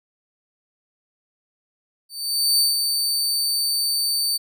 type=tone with ADSR envelope; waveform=sawtooth; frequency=4572 Hz; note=D8; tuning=47 cents flat; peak=-12 dBFS; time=2.09-4.38 s; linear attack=500 ms; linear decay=160 ms; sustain=-5 dB; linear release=19 ms; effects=none